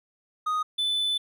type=tone pair in turn; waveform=triangle; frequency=1244.5 / 3503 Hz; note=D#6 / A7; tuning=0 / -8 cents; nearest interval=octave + tritone; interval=1792 cents; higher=second; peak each=-22 dBFS; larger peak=neither; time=0.46-0.63 / 0.78-1.18 s; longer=second; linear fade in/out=10 ms; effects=none